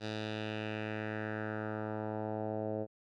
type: tone with low-pass filter sweep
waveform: 10% pulse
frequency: 108 Hz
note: A2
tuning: 32 cents flat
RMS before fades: -38 dBFS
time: 0-2.87 s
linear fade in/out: 50 ms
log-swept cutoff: 4400 to 570 Hz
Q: 2.3
effects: none